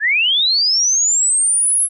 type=linear sweep; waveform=sine; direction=up; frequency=1632 to 11000 Hz; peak=-12 dBFS; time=0-1.89 s; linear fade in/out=50 ms; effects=none